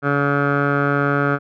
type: tone with low-pass filter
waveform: 15% pulse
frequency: 142.3 Hz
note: C#3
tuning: 46 cents sharp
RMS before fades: -18 dBFS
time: 0.02-1.39 s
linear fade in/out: 50 ms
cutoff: 1400 Hz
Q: 3.7
effects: none